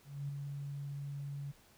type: tone with ADSR envelope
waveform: sine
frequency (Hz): 141.4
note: C#3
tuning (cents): +35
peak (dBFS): -35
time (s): 0.04-1.52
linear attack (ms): 250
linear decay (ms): 4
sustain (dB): -4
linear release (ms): 15
effects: pink hiss -64 dBFS RMS until 1.77 s